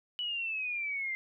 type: exponential sweep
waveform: sine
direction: down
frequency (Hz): 2969 to 2078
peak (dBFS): -32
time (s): 0.19-1.15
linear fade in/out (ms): 0
effects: none